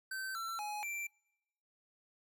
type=tone with pitch steps; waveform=square; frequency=1544 / 1346 / 838 / 2350 Hz; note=G6 / E6 / G#5 / D7; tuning=-27 / +36 / +15 / +1 cents; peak=-39 dBFS; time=0.11-1.07 s; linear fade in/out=5 ms; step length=240 ms; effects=noise-tail reverb RT60 0.9 s tail -26 dB re dry